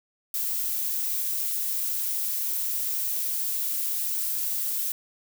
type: noise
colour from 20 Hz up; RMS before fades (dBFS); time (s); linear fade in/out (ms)
violet; -28; 0.34-4.92; 2
effects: none